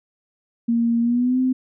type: tone with pitch glide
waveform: sine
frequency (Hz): 233.1 to 257.2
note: A#3 to C4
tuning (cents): 0 to -30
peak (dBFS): -16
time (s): 0.68-1.53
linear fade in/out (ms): 10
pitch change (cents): +170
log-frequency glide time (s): 1.01-1.39
effects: none